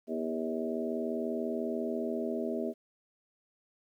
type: harmonic tone with a mistuned harmonic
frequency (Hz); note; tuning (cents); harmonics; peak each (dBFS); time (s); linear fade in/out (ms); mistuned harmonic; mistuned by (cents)
80.2; E2; -47; 3 / 4 / 5 / 6 / 7 / 8; -35 / -40 / -36 / -44 / -43 / -38; 0.07-2.74; 50; 7; +18
effects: 11-bit